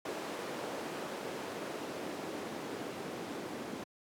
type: noise with band-pass filter sweep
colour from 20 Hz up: white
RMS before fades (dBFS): -41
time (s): 0.05-3.84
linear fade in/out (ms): 5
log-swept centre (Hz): 430 to 280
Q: 1.1
effects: high-pass 100 Hz 12 dB/octave